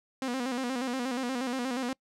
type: tone with vibrato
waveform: sawtooth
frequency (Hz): 253.1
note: B3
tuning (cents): +43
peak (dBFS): -26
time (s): 0.22-1.93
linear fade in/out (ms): 2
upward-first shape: square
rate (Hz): 8.4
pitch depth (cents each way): 78
effects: noise-tail reverb RT60 0.1 s tail -25 dB re dry + low-pass 9000 Hz 12 dB/octave